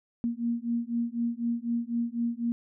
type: beating tone pair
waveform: sine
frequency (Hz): 233.1 / 237.1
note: A#3 / A#3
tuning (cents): 0 / +30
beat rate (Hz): 4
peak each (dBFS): -30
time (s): 0.24-2.52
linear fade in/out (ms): 0
effects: none